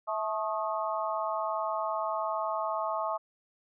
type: harmonic tone with a mistuned harmonic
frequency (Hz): 217.4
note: A3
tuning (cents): -21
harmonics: 3 / 4 / 5 / 6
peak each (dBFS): -33 / -35 / -34 / -37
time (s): 0.07-3.18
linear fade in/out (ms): 20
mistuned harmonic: 6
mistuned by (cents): -76
effects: none